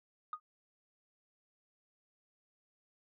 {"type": "tone with exponential decay", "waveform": "sine", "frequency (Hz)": 1236, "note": "D#6", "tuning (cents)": -12, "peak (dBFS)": -32, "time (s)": [0.33, 0.4], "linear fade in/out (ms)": 2, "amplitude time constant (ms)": 15, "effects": ["tanh soft clip ceiling -30 dBFS"]}